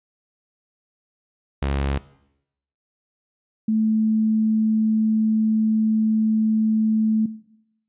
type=tone pair in turn; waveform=sawtooth / sine; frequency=69.3 / 218.6 Hz; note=C#2 / A3; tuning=0 / -11 cents; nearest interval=octave + minor sixth; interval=1989 cents; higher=second; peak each=-17 dBFS; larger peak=neither; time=1.62-1.98 / 3.68-7.26 s; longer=second; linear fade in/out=5 ms; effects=noise-tail reverb RT60 0.8 s tail -18 dB re dry + resampled to 8000 Hz